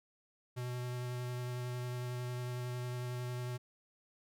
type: tone with vibrato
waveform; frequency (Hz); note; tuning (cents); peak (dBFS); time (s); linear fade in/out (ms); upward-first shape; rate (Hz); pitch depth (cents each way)
square; 123.8; B2; +5; -38; 0.56-3.58; 20; sine; 11; 10
effects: none